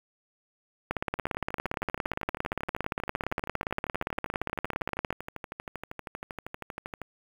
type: two click trains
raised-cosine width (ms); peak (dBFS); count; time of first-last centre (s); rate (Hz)
0.5; -21 / -13; 75 / 74; 1.19-7.017 / 0.91-5.105; 12.7 / 17.4
effects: 7-bit